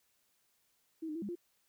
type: tone with pitch steps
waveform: sine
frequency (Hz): 322.5 / 304.6 / 332 / 203.2 / 347.7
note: E4 / D#4 / E4 / G#3 / F4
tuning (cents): -38 / -37 / +12 / -38 / -8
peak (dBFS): -37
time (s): 1.02-1.355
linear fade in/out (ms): 10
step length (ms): 67
effects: white hiss -75 dBFS RMS until 1.68 s